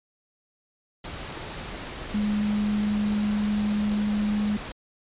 sine tone in noise, 208.9 Hz, G#3, 10 cents sharp, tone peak -22 dBFS, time 2.14-4.57 s, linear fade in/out 5 ms, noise pink, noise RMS -36 dBFS, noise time 1.04-4.72 s, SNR +11 dB, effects resampled to 8000 Hz

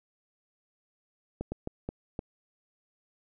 slowing click train, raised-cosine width 2 ms, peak -20 dBFS, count 5, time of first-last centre 1.41-2.191 s, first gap 110 ms, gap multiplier 1.4, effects none

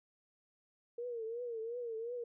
sine tone with vibrato, 466.2 Hz, A#4, in tune, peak -38 dBFS, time 0.98-2.24 s, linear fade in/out 5 ms, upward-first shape triangle, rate 2.8 Hz, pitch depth 110 cents each way, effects none

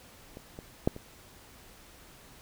clicks, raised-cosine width 2 ms, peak -29 / -28 / -10 / -28 dBFS, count 4, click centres 0.371 / 0.589 / 0.875 / 0.964 s, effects pink hiss -54 dBFS RMS until 2.41 s

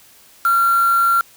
sine tone with quantisation, 1372 Hz, F6, 31 cents flat, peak -12 dBFS, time 0.45-1.21 s, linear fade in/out 2 ms, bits 4, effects white hiss -48 dBFS RMS until 1.36 s

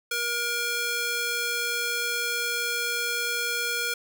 square tone with high-pass filter, 474.8 Hz, A#4, 32 cents sharp, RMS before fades -28 dBFS, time 0.11-3.94 s, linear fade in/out 5 ms, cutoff 1400 Hz, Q 0.76, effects none

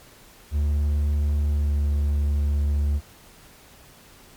triangle tone with pitch glide, 73.42 to 72.49 Hz, D2 to D2, 0 to -22 cents, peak -17 dBFS, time 0.51-3.01 s, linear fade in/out 50 ms, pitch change -22 cents, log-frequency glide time 1.54-1.73 s, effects pink hiss -50 dBFS RMS until 4.36 s + MP3 96 kbps

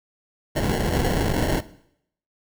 pink noise with sample-and-hold, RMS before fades -22 dBFS, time 0.55-1.61 s, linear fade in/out 20 ms, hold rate 1225 Hz, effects noise-tail reverb RT60 0.7 s tail -17 dB re dry

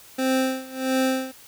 25% pulse tone with tremolo, 261.6 Hz, C4, in tune, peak -15 dBFS, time 0.18-1.32 s, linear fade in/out 10 ms, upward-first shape sine, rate 1.5 Hz, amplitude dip 90%, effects white hiss -48 dBFS RMS until 1.47 s

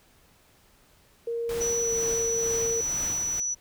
sine tone with pitch glide, 466.2 to 459 Hz, A#4 to A#4, 0 to -27 cents, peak -27 dBFS, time 1.27-2.81 s, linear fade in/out 5 ms, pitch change -27 cents, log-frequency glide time 1.81-1.9 s
pink noise with tremolo, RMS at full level -37 dBFS, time 1.49-3.4 s, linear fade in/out 2 ms, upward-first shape sine, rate 2.1 Hz, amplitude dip 45%
sine tone, 5920 Hz, F#8, in tune, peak -26 dBFS, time 1.6-3.55 s, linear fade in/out 20 ms
effects pink hiss -60 dBFS RMS until 3.6 s

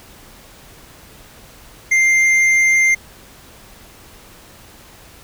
sine tone with hard clipping, 2098 Hz, C7, 4 cents sharp, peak -12 dBFS, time 1.91-2.95 s, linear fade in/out 10 ms, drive 6 dB, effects pink hiss -43 dBFS RMS until 5.23 s

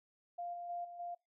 sine tone with level steps, 698 Hz, F5, 1 cent flat, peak -39 / -42 / -38 / -47 / -40 dBFS, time 0.38-1.15 s, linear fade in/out 10 ms, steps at 0.53 / 0.69 / 0.84 / 0.99 s, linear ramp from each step 10 ms, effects noise-tail reverb RT60 0.2 s tail -24 dB re dry

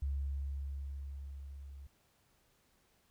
sine tone with level ramp, 69.3 Hz, C#2, in tune, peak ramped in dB -32 to -47 dBFS, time 0.02-1.87 s, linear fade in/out 5 ms, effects pink hiss -72 dBFS RMS until 3.1 s

